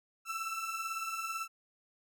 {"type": "beating tone pair", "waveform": "30% pulse", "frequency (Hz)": [1318.5, 1336.5], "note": ["E6", "E6"], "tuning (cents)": [0, 23], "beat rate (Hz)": 18, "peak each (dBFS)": [-38, -35], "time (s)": [0.25, 1.48], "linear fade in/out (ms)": 50, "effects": []}